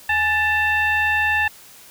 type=tone with frequency modulation; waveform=sine; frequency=1760 Hz; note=A6; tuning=in tune; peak=-16 dBFS; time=0.09-1.48 s; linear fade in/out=5 ms; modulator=920 Hz; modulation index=0.95; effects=white hiss -45 dBFS RMS until 1.9 s